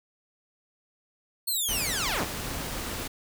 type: linear sweep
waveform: 10% pulse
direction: down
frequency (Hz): 4382 to 42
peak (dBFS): -19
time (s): 1.47-2.25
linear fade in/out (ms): 10
type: noise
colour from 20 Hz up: pink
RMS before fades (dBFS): -34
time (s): 1.68-3.08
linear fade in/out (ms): 10
effects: none